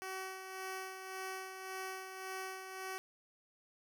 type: tone with tremolo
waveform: 10% pulse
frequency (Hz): 378.4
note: F#4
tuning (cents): +39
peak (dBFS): -32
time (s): 0.02-2.98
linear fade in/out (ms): 0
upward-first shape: sine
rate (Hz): 1.8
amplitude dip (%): 50
effects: none